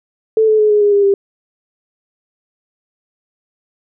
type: tone with pitch steps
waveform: sine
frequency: 440.3 / 432.7 / 425.3 / 418 / 410.8 / 403.8 / 396.8 Hz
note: A4 / A4 / G#4 / G#4 / G#4 / G#4 / G4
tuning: +1 / -29 / +41 / +11 / -19 / -49 / +21 cents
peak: -8 dBFS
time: 0.37-1.14 s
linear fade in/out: 2 ms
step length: 110 ms
effects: none